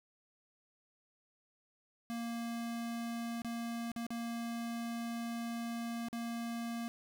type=tone with dropouts; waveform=square; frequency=233.1 Hz; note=A#3; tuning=in tune; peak=-38 dBFS; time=2.1-6.88 s; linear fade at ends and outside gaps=0 ms; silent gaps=3.419-3.447 / 3.917-3.962 / 4.066-4.105 / 6.085-6.129 s; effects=none